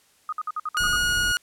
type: tone bursts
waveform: sine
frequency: 1244.5 Hz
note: D#6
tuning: in tune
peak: -25 dBFS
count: 8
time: 0.29-0.962 s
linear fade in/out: 2 ms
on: 35 ms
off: 56 ms
type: tone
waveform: sawtooth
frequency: 1445 Hz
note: F#6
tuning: 41 cents flat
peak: -17 dBFS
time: 0.77-1.37 s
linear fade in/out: 0 ms
type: noise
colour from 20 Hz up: brown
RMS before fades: -34 dBFS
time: 0.8-1.32 s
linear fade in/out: 0 ms
effects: white hiss -60 dBFS RMS until 1.42 s + low-pass 11000 Hz 12 dB/octave